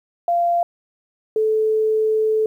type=tone pair in turn; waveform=sine; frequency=691 / 435.7 Hz; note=F5 / A4; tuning=-19 / -17 cents; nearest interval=minor sixth; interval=798 cents; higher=first; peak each=-15 dBFS; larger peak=neither; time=0.28-0.63 / 1.36-2.46 s; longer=second; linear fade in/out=2 ms; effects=9-bit